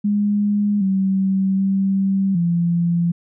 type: tone with pitch steps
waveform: sine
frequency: 205.8 / 192.1 / 194.1 / 171.3 Hz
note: G#3 / G3 / G3 / F3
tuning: -16 / -35 / -17 / -33 cents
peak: -15 dBFS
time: 0.04-3.12 s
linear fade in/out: 10 ms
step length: 770 ms
effects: none